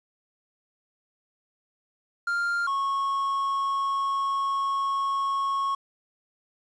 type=tone pair in turn; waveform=triangle; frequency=1396.9 / 1098.5 Hz; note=F6 / C#6; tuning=0 / -16 cents; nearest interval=major third; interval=416 cents; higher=first; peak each=-22 dBFS; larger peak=neither; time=2.27-2.67 / 2.67-5.75 s; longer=second; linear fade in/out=5 ms; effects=resampled to 22050 Hz + 9-bit